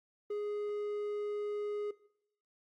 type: tone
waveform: triangle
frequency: 415.3 Hz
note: G#4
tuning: in tune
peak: -32 dBFS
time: 0.3-1.91 s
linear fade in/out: 5 ms
effects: noise-tail reverb RT60 0.7 s tail -19 dB re dry + Opus 32 kbps